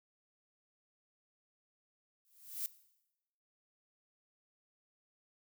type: noise with exponential growth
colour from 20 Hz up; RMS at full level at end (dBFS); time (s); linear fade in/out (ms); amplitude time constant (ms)
violet; -35; 2.25-2.66; 0; 87
effects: noise-tail reverb RT60 0.9 s tail -18 dB re dry